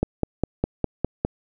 click train, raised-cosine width 2 ms, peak -7 dBFS, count 7, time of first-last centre 0.03-1.25 s, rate 4.92 Hz, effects none

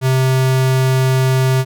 square tone, 130.81 Hz, C3, in tune, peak -12 dBFS, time 0.01-1.65 s, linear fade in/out 50 ms, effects none

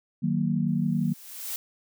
sine chord, D# minor, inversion none, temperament just, 155.56 / 186.68 / 233.3 Hz, D#3 / F#3 / A#3, 0 / +16 / +2 cents, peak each -27 dBFS, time 0.22-1.14 s, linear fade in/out 20 ms
blue noise with exponential growth, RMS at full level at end -31 dBFS, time 0.68-1.56 s, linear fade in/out 1 ms, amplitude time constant 190 ms
effects none

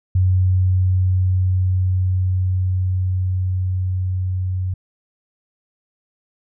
sine tone with level ramp, 92.5 Hz, F#2, in tune, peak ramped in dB -12 to -19 dBFS, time 0.15-4.74 s, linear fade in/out 5 ms, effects none

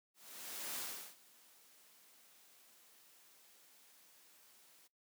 white noise with ADSR envelope, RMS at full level -42 dBFS, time 0.14-4.88 s, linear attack 640 ms, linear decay 370 ms, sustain -23 dB, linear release 16 ms, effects noise-tail reverb RT60 0.2 s tail -24 dB re dry + high-pass 200 Hz 12 dB/octave

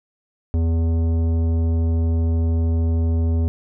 sine tone with tanh clipping, 82.41 Hz, E2, in tune, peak -18 dBFS, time 0.54-3.48 s, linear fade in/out 0 ms, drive 13 dB, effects none

